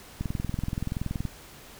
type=click train; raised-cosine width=5 ms; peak=-17 dBFS; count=23; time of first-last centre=0.21-1.253 s; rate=21.1 Hz; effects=pink hiss -48 dBFS RMS until 1.79 s